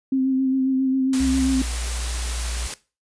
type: tone with vibrato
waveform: sine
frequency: 263.7 Hz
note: C4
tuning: 14 cents sharp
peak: -17 dBFS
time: 0.12-1.62 s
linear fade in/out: 5 ms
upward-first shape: sine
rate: 7.4 Hz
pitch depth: 22 cents each way
type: noise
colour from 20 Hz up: white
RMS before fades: -30 dBFS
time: 1.13-2.74 s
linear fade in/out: 2 ms
type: tone with pitch glide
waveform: sine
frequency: 65.41 to 59.29 Hz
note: C2 to A#1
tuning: 0 to +30 cents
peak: -25 dBFS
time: 1.2-2.67 s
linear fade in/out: 5 ms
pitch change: -170 cents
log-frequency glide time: 1.47-1.53 s
effects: noise-tail reverb RT60 0.3 s tail -18 dB re dry + resampled to 22050 Hz